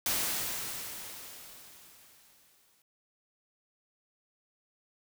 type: noise with exponential decay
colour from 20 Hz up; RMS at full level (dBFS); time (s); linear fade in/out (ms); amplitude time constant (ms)
white; -29; 0.06-2.82; 2; 600
effects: none